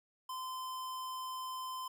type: tone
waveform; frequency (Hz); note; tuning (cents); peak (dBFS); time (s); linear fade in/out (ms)
square; 1030; C6; -28; -40; 0.29-1.88; 5
effects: none